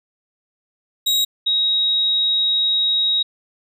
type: tone pair in turn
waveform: 40% pulse / sine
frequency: 3812 / 3797 Hz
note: A#7 / A#7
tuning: +38 / +31 cents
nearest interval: unison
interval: 7 cents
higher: first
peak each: -14 / -15 dBFS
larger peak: first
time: 1.06-1.25 / 1.46-3.23 s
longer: second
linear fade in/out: 10 ms
effects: none